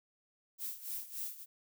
violet noise with tremolo, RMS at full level -39 dBFS, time 0.58-1.46 s, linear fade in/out 50 ms, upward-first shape sine, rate 3.5 Hz, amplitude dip 80%, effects none

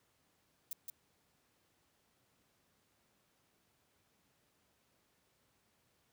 violet noise with echo, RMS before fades -41 dBFS, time 0.71-0.73 s, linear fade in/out 2 ms, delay 170 ms, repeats 1, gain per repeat -3 dB, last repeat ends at 0.9 s, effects pink hiss -75 dBFS RMS until 6.12 s + high-pass 80 Hz 12 dB/octave

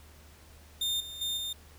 40% pulse tone with level steps, 3630 Hz, A#7, 47 cents flat, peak -27 / -39 / -29 / -32 dBFS, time 0.81-1.53 s, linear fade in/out 5 ms, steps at 1 / 1.21 / 1.37 s, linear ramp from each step 5 ms, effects added 75 Hz sine -54 dBFS peak until 1.78 s + pink hiss -57 dBFS RMS until 1.78 s

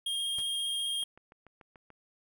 square tone with vibrato, 3232 Hz, G#7, 48 cents flat, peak -31 dBFS, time 0.06-1.04 s, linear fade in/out 5 ms, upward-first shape square, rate 15 Hz, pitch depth 10 cents each way
pink noise with exponential decay, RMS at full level -42 dBFS, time 0.38-0.46 s, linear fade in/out 5 ms, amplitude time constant 17 ms
click train, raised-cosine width 0.5 ms, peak -38 dBFS, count 7, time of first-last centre 1.03-1.903 s, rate 6.87 Hz
effects none

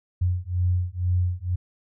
sine beating tone pair, 88.7 / 90.8 Hz, F2 / F#2, +27 / -32 cents, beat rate 2.1 Hz, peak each -24 dBFS, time 0.21-1.56 s, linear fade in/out 10 ms, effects none

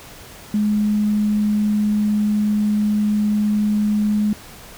sine tone, 209.9 Hz, G#3, 19 cents sharp, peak -15 dBFS, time 0.54-4.33 s, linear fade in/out 2 ms, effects pink hiss -40 dBFS RMS until 4.77 s

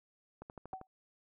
click train, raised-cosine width 1 ms, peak -33 dBFS, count 6, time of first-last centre 0.42-0.814 s, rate 12.7 Hz
sine tone with exponential decay, 757 Hz, F#5, 39 cents sharp, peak -35 dBFS, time 0.73-0.87 s, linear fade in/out 1 ms, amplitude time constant 29 ms
effects none

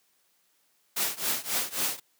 white noise with tremolo, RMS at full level -26 dBFS, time 0.96-2 s, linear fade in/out 10 ms, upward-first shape triangle, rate 3.7 Hz, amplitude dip 95%, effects white hiss -69 dBFS RMS until 2.19 s + high-pass 150 Hz 12 dB/octave

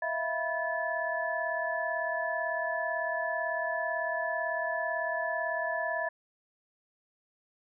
sine tone cluster, 647 / 685 / 981 / 1731 Hz, E5 / F5 / B5 / A6, -32 / -34 / -12 / -29 cents, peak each -34 / -36 / -37 / -33 dBFS, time 0.02-6.09 s, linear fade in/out 5 ms, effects none

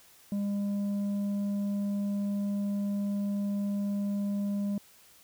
sine tone with tanh clipping, 201.9 Hz, G#3, 49 cents flat, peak -29 dBFS, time 0.32-4.78 s, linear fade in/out 2 ms, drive 5 dB, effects white hiss -58 dBFS RMS until 5.23 s

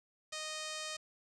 5% pulse tone, 620 Hz, D#5, 6 cents flat, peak -28 dBFS, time 0.32-0.97 s, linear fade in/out 10 ms, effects resampled to 22050 Hz + 10-bit

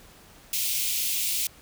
white high-pass noise, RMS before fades -27 dBFS, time 0.53-1.47 s, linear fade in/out 2 ms, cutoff 2300 Hz, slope 48 dB/octave, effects pink hiss -52 dBFS RMS until 1.61 s

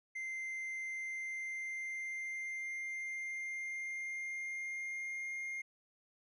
triangle tone with pitch glide, 2084 to 2122 Hz, C7 to C7, -7 to +24 cents, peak -37 dBFS, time 0.15-5.62 s, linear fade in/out 10 ms, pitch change +31 cents, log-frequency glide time 0.84-5.36 s, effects resampled to 24000 Hz

